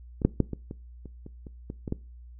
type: clicks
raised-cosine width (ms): 3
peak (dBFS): -21 / -6 / -8 / -19 / -23 / -29 / -28 / -29 / -22 / -20 / -15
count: 11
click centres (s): 0.218 / 0.25 / 0.403 / 0.533 / 0.711 / 1.057 / 1.264 / 1.468 / 1.701 / 1.878 / 1.924
effects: noise-tail reverb RT60 0.3 s tail -21 dB re dry + added 60 Hz sine -44 dBFS peak until 2.39 s